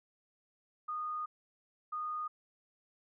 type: tone bursts at uneven times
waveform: sine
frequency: 1231 Hz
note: D#6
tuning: 19 cents flat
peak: -35 dBFS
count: 2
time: 0.88-1.26 / 1.92-2.28 s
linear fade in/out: 10 ms
effects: none